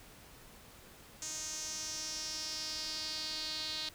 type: tone with band-pass filter sweep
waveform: sawtooth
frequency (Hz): 311.1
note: D#4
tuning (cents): 0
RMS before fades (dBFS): -40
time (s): 1.22-3.89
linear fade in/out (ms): 2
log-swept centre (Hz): 6600 to 4100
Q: 4.9
effects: pink hiss -56 dBFS RMS until 3.94 s